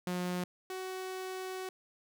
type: tone pair in turn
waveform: sawtooth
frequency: 179.5 / 374.2 Hz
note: F3 / F#4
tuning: +48 / +20 cents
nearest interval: octave + minor second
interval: 1272 cents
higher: second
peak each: -29 / -34 dBFS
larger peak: first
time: 0.07-0.44 / 0.7-1.69 s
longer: second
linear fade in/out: 2 ms
effects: none